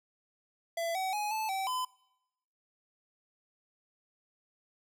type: tone with pitch steps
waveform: square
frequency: 671 / 757 / 837 / 872 / 770 / 1013 Hz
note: E5 / F#5 / G#5 / A5 / G5 / B5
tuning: +31 / +39 / +13 / -16 / -31 / +44 cents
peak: -32 dBFS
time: 0.77-1.85 s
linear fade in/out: 5 ms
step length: 180 ms
effects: noise-tail reverb RT60 0.9 s tail -24 dB re dry

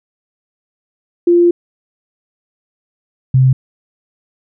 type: tone pair in turn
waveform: sine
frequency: 346.8 / 130.47 Hz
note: F4 / C3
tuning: -12 / -5 cents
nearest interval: octave + perfect fourth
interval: 1693 cents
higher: first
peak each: -6 dBFS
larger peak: neither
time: 1.27-1.51 / 3.34-3.53 s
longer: first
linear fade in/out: 5 ms
effects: none

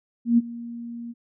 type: tone with ADSR envelope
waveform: sine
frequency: 235.3 Hz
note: A#3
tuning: 16 cents sharp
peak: -12 dBFS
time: 0.25-1.14 s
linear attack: 130 ms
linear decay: 27 ms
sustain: -20 dB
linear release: 34 ms
effects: none

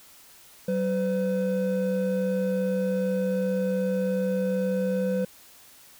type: tone pair together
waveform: triangle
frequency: 189.6 / 506.2 Hz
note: F#3 / B4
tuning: +43 / +43 cents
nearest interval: octave + perfect fourth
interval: 1700 cents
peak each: -24 dBFS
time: 0.68-5.25 s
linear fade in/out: 5 ms
effects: white hiss -52 dBFS RMS until 5.99 s

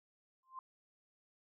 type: tone with exponential growth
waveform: sine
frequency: 1046.5 Hz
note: C6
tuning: in tune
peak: -40 dBFS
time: 0.43-0.59 s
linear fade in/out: 2 ms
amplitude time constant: 33 ms
effects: none

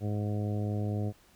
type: harmonic tone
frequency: 104.3 Hz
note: G#2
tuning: 8 cents sharp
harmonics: 1 / 2 / 3 / 4 / 5 / 6 / 7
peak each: -30 / -36 / -40 / -42 / -44 / -46 / -47 dBFS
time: 0-1.13 s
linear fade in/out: 50 ms
effects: pink hiss -62 dBFS RMS until 1.35 s

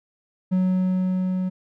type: tone with level ramp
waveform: triangle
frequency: 185 Hz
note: F#3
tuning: in tune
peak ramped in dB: -15 to -20 dBFS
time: 0.51-1.5 s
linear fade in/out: 20 ms
effects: none

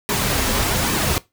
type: noise with flanger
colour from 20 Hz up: pink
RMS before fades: -20 dBFS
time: 0.09-1.18 s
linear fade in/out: 0 ms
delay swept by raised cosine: 1.4 to 6.6 ms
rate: 1.2 Hz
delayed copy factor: -0.55
effects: noise-tail reverb RT60 0.2 s tail -19 dB re dry

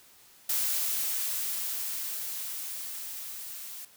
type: noise with level ramp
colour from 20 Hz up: blue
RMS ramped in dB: -28 to -42 dBFS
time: 0.49-3.85 s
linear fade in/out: 5 ms
effects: white hiss -57 dBFS RMS until 3.96 s

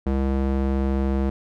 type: tone with band-pass filter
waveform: square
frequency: 67 Hz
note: C2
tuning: 42 cents sharp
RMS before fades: -22 dBFS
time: 0.06-1.3 s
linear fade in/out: 5 ms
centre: 260 Hz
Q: 0.59
effects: none

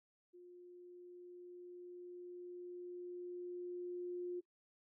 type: tone with level ramp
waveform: sine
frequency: 355.2 Hz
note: F4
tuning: 29 cents sharp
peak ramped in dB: -55 to -39 dBFS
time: 0.33-4.41 s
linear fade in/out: 20 ms
effects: noise-tail reverb RT60 0.1 s tail -20 dB re dry

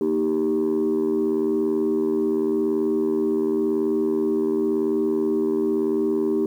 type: chord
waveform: sine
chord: Eb major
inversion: second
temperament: equal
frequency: 233.1 / 311.1 / 392 Hz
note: Bb3 / Eb4 / G4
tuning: 0 / 0 / 0 cents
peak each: -25 / -22 / -20 dBFS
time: 0.01-6.46 s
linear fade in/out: 2 ms
effects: tanh soft clip ceiling -15 dBFS + 9-bit

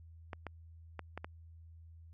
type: clicks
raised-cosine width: 0.5 ms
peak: -26 dBFS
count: 5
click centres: 0.332 / 0.467 / 0.993 / 1.176 / 1.245 s
effects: added 82 Hz sine -52 dBFS peak until 2.13 s + AAC 48 kbps

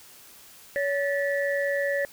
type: tone cluster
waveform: sine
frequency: 564 / 1753 / 1938 Hz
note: C#5 / A6 / B6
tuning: +30 / -7 / -33 cents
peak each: -25 / -30 / -32 dBFS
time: 0.76-2.05 s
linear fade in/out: 0 ms
effects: white hiss -50 dBFS RMS until 2.12 s

